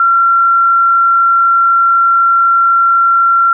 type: tone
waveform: sine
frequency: 1366 Hz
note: F6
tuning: 39 cents flat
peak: -6 dBFS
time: 0-3.53 s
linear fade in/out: 2 ms
effects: none